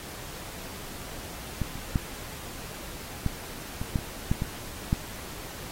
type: clicks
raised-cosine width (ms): 5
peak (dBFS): -14 / -26 / -11 / -13 / -19 / -12 / -23 / -11 / -15 / -10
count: 10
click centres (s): 1.617 / 1.756 / 1.958 / 3.263 / 3.815 / 3.958 / 3.988 / 4.315 / 4.421 / 4.929
effects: pink hiss -41 dBFS RMS until 5.71 s + AAC 48 kbps